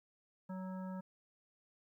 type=harmonic tone with a mistuned harmonic; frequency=187.1 Hz; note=F#3; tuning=20 cents sharp; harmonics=1 / 3 / 5 / 7 / 9; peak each=-41 / -51 / -52 / -58 / -62 dBFS; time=0.49-1.01 s; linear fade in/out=10 ms; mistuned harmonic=9; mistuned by=-44 cents; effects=13-bit